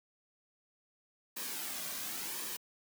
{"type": "noise with flanger", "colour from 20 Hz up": "white", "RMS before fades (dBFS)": -40, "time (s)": [1.36, 2.57], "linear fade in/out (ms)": 10, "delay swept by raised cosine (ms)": [1.4, 2.32], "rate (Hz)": 0.93, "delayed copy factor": -0.5, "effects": ["high-pass 150 Hz 12 dB/octave"]}